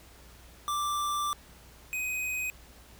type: tone pair in turn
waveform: square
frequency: 1176 / 2509 Hz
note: D6 / D#7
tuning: +2 / +14 cents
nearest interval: octave + minor second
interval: 1312 cents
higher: second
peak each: -29 / -31 dBFS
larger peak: first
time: 0.68-1.33 / 1.93-2.5 s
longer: first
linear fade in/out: 0 ms
effects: added 60 Hz sine -54 dBFS peak until 2.99 s + pink hiss -55 dBFS RMS until 2.99 s